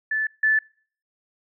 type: tone pair in turn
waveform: sine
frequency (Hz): 1746 / 1746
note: A6 / A6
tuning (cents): -14 / -14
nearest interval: unison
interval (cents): 0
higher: neither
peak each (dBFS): -21 / -16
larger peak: second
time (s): 0.11-0.27 / 0.43-0.59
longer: neither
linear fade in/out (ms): 5
effects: noise-tail reverb RT60 0.5 s tail -25 dB re dry